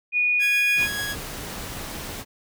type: tone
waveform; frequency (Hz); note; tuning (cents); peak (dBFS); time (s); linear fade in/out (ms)
sine; 2458; D#7; -22; -18; 0.12-0.88; 50
type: tone with tremolo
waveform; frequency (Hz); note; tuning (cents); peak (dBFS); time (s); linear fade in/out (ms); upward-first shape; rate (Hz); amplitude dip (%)
sawtooth; 1661.2; G#6; 0; -22; 0.39-1.16; 50; sine; 6.9; 25
type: noise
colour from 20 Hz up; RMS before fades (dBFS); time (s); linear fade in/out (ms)
pink; -34; 0.75-2.25; 50
effects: none